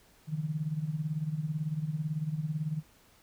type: tone with tremolo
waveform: sine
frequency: 154.3 Hz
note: D#3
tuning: 14 cents flat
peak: -27 dBFS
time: 0.27-2.83 s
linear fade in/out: 50 ms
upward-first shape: sine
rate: 18 Hz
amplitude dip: 75%
effects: pink hiss -62 dBFS RMS until 3.22 s